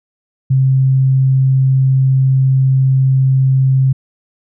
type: tone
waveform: sine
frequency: 132.7 Hz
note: C3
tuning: 25 cents sharp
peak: -8 dBFS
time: 0.5-3.93 s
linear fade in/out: 10 ms
effects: none